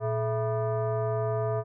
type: tone with frequency modulation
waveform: sine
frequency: 116.8 Hz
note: A#2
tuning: 4 cents sharp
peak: -25 dBFS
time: 0-1.64 s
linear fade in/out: 50 ms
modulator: 546 Hz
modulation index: 1.3
effects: none